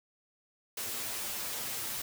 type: noise with comb filter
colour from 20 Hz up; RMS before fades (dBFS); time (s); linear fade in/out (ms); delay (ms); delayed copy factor
white; -37; 0.77-2.02; 5; 8.9; +0.65
effects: none